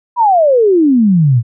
sine exponential sweep, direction down, 1000 to 110 Hz, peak -6 dBFS, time 0.16-1.43 s, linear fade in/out 50 ms, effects none

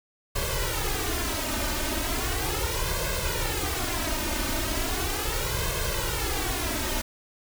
pink noise with flanger, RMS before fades -28 dBFS, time 0.35-7.02 s, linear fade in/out 10 ms, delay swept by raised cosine 1.9 to 3.3 ms, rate 0.37 Hz, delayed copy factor +0.95, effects none

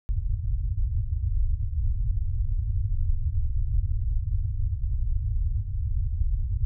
pink low-pass noise, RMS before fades -25 dBFS, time 0.09-6.65 s, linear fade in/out 0 ms, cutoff 110 Hz, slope 48 dB/octave, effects none

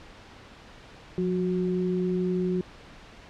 sine tone pair together, 179.33 / 366.4 Hz, F3 / F#4, +46 / -17 cents, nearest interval octave, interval 1237 cents, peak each -26 / -27 dBFS, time 1.18-2.61 s, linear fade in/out 0 ms, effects pink hiss -48 dBFS RMS until 3.29 s + low-pass 4000 Hz 12 dB/octave

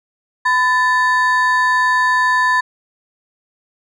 triangle ring-modulated tone, 1381 Hz, F6, 20 cents flat, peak -7 dBFS, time 0.45-2.61 s, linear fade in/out 10 ms, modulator 376 Hz, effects resampled to 24000 Hz

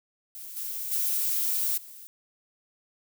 violet noise with level steps, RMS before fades -41 / -34 / -27 / -46 dBFS, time 0.35-2.07 s, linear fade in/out 0 ms, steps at 0.56 / 0.91 / 1.77 s, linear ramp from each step 10 ms, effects none

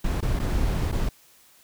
brown noise with dropouts, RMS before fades -24 dBFS, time 0.04-1.09 s, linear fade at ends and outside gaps 5 ms, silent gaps 0.208-0.226 / 0.392-0.397 / 0.917-0.924 s, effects white hiss -56 dBFS RMS until 1.63 s

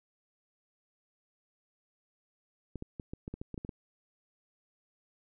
clicks, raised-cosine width 3 ms, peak -26 dBFS, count 11, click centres 2.757 / 2.824 / 2.998 / 3.135 / 3.279 / 3.34 / 3.415 / 3.543 / 3.578 / 3.649 / 3.692 s, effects none

